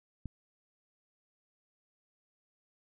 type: click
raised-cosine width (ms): 5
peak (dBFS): -27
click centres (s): 0.257
effects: none